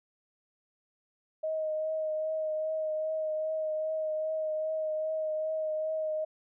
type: tone with vibrato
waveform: sine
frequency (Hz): 626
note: D#5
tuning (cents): +10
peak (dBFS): -29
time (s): 1.43-6.25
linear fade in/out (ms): 10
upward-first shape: triangle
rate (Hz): 2.5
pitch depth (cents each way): 22
effects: none